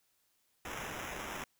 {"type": "noise with sample-and-hold", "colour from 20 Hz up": "white", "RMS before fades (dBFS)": -42, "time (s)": [0.65, 1.44], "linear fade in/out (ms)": 2, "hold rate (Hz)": 4410, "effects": ["white hiss -75 dBFS RMS until 1.59 s"]}